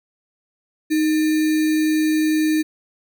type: tone with sample-and-hold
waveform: sine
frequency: 311.1 Hz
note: D#4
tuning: in tune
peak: -15 dBFS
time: 0.9-2.63 s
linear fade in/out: 20 ms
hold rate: 2100 Hz
effects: none